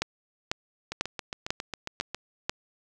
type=two click trains; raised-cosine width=0.2 ms; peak=-16 / -9 dBFS; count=10 / 6; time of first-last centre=0.92-2.146 / 0.02-2.495 s; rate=7.34 / 2.02 Hz; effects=none